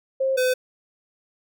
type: tone pair in turn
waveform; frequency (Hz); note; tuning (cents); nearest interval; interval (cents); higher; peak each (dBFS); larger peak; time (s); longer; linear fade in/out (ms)
sine / square; 532 / 507.8; C5 / B4; +29 / +48; minor second; 81; first; -19; neither; 0.2-0.37 / 0.37-0.54; neither; 10
effects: none